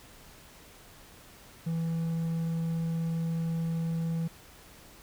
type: tone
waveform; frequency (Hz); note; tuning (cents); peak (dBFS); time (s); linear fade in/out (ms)
triangle; 164.81; E3; 0; -26; 1.66-4.28; 10
effects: pink hiss -53 dBFS RMS until 5.02 s